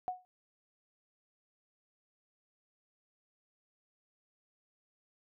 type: tone with exponential decay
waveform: sine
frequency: 733 Hz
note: F#5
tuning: 16 cents flat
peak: -29 dBFS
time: 0.08-0.25 s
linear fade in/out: 0 ms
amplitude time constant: 36 ms
effects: none